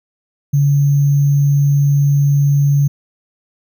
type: tone with sample-and-hold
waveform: sine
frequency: 142.2 Hz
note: C#3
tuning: 45 cents sharp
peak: -9 dBFS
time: 0.53-2.88 s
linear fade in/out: 10 ms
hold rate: 6300 Hz
effects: none